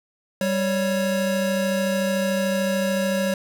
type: tone pair together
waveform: square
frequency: 195.52 / 553 Hz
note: G3 / C#5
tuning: -4 / -4 cents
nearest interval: octave + tritone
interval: 1800 cents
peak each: -24 dBFS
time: 0.41-3.34 s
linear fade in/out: 2 ms
effects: none